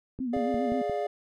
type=click train; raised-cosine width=3 ms; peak=-25 dBFS; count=5; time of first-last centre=0.19-0.897 s; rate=5.66 Hz
type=tone with vibrato; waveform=sine; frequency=248.3 Hz; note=B3; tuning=9 cents sharp; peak=-28 dBFS; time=0.2-0.82 s; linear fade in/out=5 ms; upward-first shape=sine; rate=7.5 Hz; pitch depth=100 cents each way
type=chord; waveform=triangle; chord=D diminished; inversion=second; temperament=equal with one note detuned; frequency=415.3 / 587.3 / 702.1 Hz; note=Ab4 / D5 / F5; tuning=0 / 0 / +9 cents; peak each=-30 dBFS; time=0.33-1.07 s; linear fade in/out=5 ms
effects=none